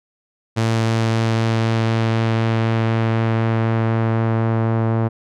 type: tone with low-pass filter sweep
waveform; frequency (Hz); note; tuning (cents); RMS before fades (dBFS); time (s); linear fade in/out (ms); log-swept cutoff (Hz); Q
sawtooth; 113; A2; +47; -18; 0.56-5.09; 20; 7300 to 1100; 0.82
effects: none